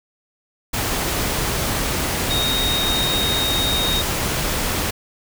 sine tone in noise, 3729 Hz, A#7, in tune, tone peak -20 dBFS, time 2.3-4.02 s, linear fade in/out 10 ms, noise pink, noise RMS -22 dBFS, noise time 0.73-4.91 s, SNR -1 dB, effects none

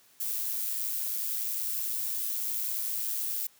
violet noise with amplitude modulation, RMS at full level -30 dBFS, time 0.2-3.47 s, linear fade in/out 5 ms, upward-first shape sine, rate 111 Hz, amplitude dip 45%, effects white hiss -61 dBFS RMS until 3.59 s + high-pass 80 Hz 12 dB/octave

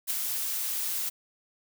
blue noise with ADSR envelope, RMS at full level -27 dBFS, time 0.07-1.1 s, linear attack 34 ms, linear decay 8 ms, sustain -4 dB, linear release 16 ms, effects none

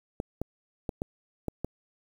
clicks, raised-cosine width 2 ms, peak -17 dBFS, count 6, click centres 0.201 / 0.416 / 0.892 / 1.019 / 1.483 / 1.646 s, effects 8-bit

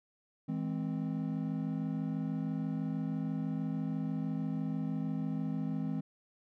triangle chord, E augmented, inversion none, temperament equal with one note detuned, 161.52 / 207.7 / 261.6 Hz, E3 / G#3 / B#3, -35 / 0 / 0 cents, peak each -34 / -36 / -35 dBFS, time 0.48-6.01 s, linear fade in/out 10 ms, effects none

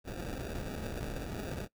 pink noise with sample-and-hold, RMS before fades -39 dBFS, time 0.04-1.68 s, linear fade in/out 50 ms, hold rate 1050 Hz, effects noise-tail reverb RT60 0.1 s tail -20 dB re dry

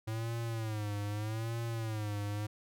square tone with vibrato, 109.2 Hz, A2, 13 cents flat, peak -35 dBFS, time 0.07-2.47 s, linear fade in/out 10 ms, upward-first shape sine, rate 0.81 Hz, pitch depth 110 cents each way, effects none

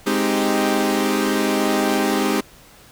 sawtooth chord, Ab major seventh, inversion none, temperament equal, 207.7 / 261.6 / 311.1 / 392 Hz, Ab3 / C4 / Eb4 / G4, 0 / 0 / 0 / 0 cents, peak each -19 dBFS, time 0.06-2.41 s, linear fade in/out 10 ms, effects pink hiss -47 dBFS RMS until 2.91 s

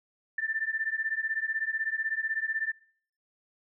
sine beating tone pair, 1770 / 1786 Hz, A6 / A6, +10 / +25 cents, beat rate 16 Hz, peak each -31 dBFS, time 0.38-2.72 s, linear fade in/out 5 ms, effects noise-tail reverb RT60 0.6 s tail -26 dB re dry

